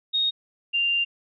sine tone pair in turn, 3729 / 2788 Hz, A#7 / F7, 0 / -4 cents, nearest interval perfect fourth, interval 504 cents, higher first, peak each -20 dBFS, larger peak neither, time 0.13-0.31 / 0.73-1.05 s, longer second, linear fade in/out 20 ms, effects none

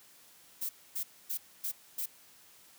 violet noise bursts, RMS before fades -35 dBFS, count 5, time 0.61-2.06 s, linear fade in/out 10 ms, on 82 ms, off 260 ms, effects white hiss -59 dBFS RMS until 2.78 s + high-pass 80 Hz 12 dB/octave

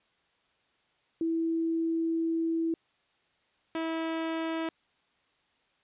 sine / sawtooth tone pair in turn, 328.4 / 325 Hz, E4 / E4, -6 / -24 cents, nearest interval unison, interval 18 cents, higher first, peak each -26 / -26 dBFS, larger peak neither, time 1.21-2.74 / 3.75-4.69 s, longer first, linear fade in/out 2 ms, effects white hiss -70 dBFS RMS until 5.83 s + resampled to 8000 Hz

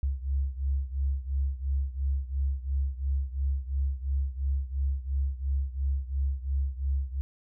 sine beating tone pair, 67.2 / 70.1 Hz, C2 / C#2, +47 / +20 cents, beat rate 2.9 Hz, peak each -28 / -31 dBFS, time 0.03-7.21 s, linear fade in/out 0 ms, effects none

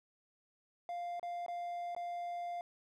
triangle tone with dropouts, 698.5 Hz, F5, in tune, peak -36 dBFS, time 0.89-2.61 s, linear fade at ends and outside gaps 1 ms, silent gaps 1.196-1.229 / 1.463-1.482 / 1.949-1.964 s, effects none

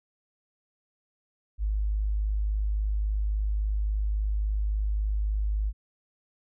sine tone, 51.8 Hz, G#1, 4 cents flat, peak -24 dBFS, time 1.58-5.73 s, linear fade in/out 50 ms, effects none

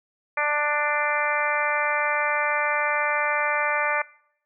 harmonic tone, 295.5 Hz, D4, 11 cents sharp, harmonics 2 / 3 / 4 / 5 / 6 / 7 / 8, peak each -29 / -29 / -28 / -30 / -29 / -28 / -29 dBFS, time 0.37-4.02 s, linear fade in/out 5 ms, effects noise-tail reverb RT60 0.7 s tail -23 dB re dry

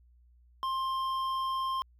triangle tone with hard clipping, 1056 Hz, C6, 16 cents sharp, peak -31 dBFS, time 0.63-1.82 s, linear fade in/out 0 ms, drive 11 dB, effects added 60 Hz sine -58 dBFS peak until 1.99 s

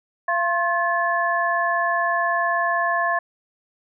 sine tone cluster, 685 / 1066 / 1730 Hz, F5 / C6 / A6, -34 / +32 / -30 cents, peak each -23 dBFS, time 0.28-3.19 s, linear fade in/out 5 ms, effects none

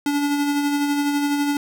square tone with tremolo, 287.9 Hz, D4, 34 cents flat, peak -18 dBFS, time 0.06-1.57 s, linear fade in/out 2 ms, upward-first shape sine, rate 12 Hz, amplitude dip 35%, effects none

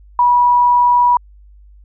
sine tone, 973 Hz, B5, 26 cents flat, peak -8 dBFS, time 0.19-1.17 s, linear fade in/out 2 ms, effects added 50 Hz sine -40 dBFS peak until 1.84 s

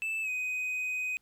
triangle tone with pitch glide, 2637 to 2505 Hz, E7 to D#7, 0 to +11 cents, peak -29 dBFS, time 0.02-1.17 s, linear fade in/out 0 ms, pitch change -89 cents, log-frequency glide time 0.22-0.29 s, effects pink hiss -73 dBFS RMS until 1.21 s

